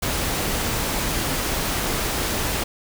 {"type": "noise", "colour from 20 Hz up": "pink", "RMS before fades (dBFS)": -24, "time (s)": [0.02, 2.64], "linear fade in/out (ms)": 10, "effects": []}